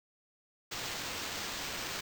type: noise with sample-and-hold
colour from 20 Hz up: blue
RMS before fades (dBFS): -39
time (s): 0.71-2.01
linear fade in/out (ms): 10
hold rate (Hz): 11025
effects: none